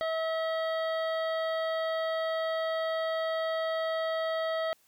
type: harmonic tone with a mistuned harmonic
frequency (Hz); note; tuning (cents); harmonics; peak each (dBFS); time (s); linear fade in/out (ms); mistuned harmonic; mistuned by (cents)
646; E5; -35; 1 / 2 / 3 / 5 / 6 / 7; -29 / -37 / -39 / -43 / -49 / -51; 0.01-4.73; 0; 6; -42
effects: white hiss -66 dBFS RMS until 4.87 s